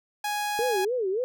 sawtooth tone, 830.6 Hz, G#5, in tune, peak -23 dBFS, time 0.24-0.85 s, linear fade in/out 5 ms
sine tone with vibrato, 435.3 Hz, A4, 19 cents flat, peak -24 dBFS, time 0.59-1.24 s, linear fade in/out 0 ms, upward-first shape sine, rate 3.5 Hz, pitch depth 270 cents each way
effects none

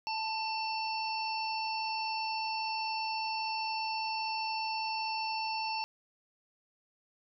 harmonic tone with a mistuned harmonic, 895 Hz, A5, 29 cents sharp, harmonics 1 / 3 / 5 / 6, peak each -34 / -39 / -41 / -42 dBFS, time 0.07-5.84 s, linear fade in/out 0 ms, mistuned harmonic 1, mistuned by -22 cents, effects none

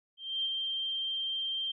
sine tone with ADSR envelope, 3158 Hz, G7, 12 cents sharp, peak -28 dBFS, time 0.17-1.72 s, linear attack 270 ms, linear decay 41 ms, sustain -3 dB, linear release 10 ms, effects none

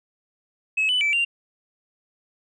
sine tone with pitch steps, 2577 / 2992 / 2318 / 2778 Hz, E7 / F#7 / D7 / F7, -40 / +19 / -23 / -10 cents, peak -17 dBFS, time 0.77-1.25 s, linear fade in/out 10 ms, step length 120 ms, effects tanh soft clip ceiling -16 dBFS

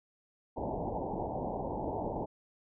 white low-pass noise, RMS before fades -36 dBFS, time 0.56-2.26 s, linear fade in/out 20 ms, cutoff 920 Hz, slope 96 dB/octave, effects none

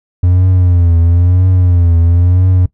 triangle tone with vibrato, 88.2 Hz, F2, 18 cents sharp, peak -4 dBFS, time 0.23-2.66 s, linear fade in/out 5 ms, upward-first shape triangle, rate 1 Hz, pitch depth 97 cents each way, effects noise-tail reverb RT60 0.1 s tail -19 dB re dry

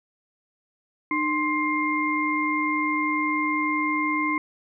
sine tone cluster, 303.3 / 1051 / 2115 Hz, D#4 / C6 / C7, -44 / +7 / +18 cents, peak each -26 dBFS, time 1.11-4.38 s, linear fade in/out 2 ms, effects none

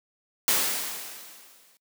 white noise with exponential decay, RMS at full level -21 dBFS, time 0.48-1.77 s, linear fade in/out 0 ms, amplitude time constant 280 ms, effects noise-tail reverb RT60 0.1 s tail -24 dB re dry + high-pass 200 Hz 12 dB/octave

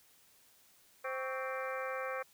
harmonic tone with a mistuned harmonic, 261.6 Hz, C4, in tune, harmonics 2 / 3 / 4 / 5 / 6 / 7 / 8 / 9, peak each -39 / -47 / -43 / -45 / -45 / -48 / -50 / -48 dBFS, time 1.04-2.23 s, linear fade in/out 10 ms, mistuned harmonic 4, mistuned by +120 cents, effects white hiss -65 dBFS RMS until 2.33 s

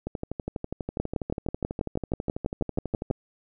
two click trains, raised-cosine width 2 ms, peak -12 / -17 dBFS, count 14 / 38, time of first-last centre 1-3.11 / 0.07-3.103 s, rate 6.16 / 12.2 Hz, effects none

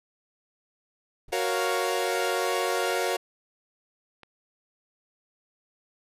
brown noise with exponential decay, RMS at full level -44 dBFS, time 1.28-1.41 s, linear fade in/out 5 ms, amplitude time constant 27 ms
sawtooth chord, Gb major seventh, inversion none, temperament equal, 370 / 466.2 / 554.4 / 698.5 Hz, Gb4 / Bb4 / Db5 / F5, 0 / 0 / 0 / 0 cents, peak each -26 / -26 / -27 / -27 dBFS, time 1.32-3.17 s, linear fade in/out 10 ms
clicks, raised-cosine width 0.3 ms, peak -28 / -31 dBFS, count 2, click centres 2.906 / 4.233 s
effects resampled to 32000 Hz

